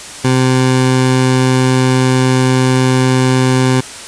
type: tone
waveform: 20% pulse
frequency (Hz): 129.1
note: C3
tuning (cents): -23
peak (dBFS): -4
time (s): 0.24-3.81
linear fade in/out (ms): 10
effects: white hiss -29 dBFS RMS until 4.07 s + resampled to 22050 Hz